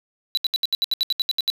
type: tone bursts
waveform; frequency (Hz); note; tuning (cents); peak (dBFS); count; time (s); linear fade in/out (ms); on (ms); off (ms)
triangle; 3951; B7; 0; -16; 13; 0.35-1.501; 0; 23; 71
effects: 9-bit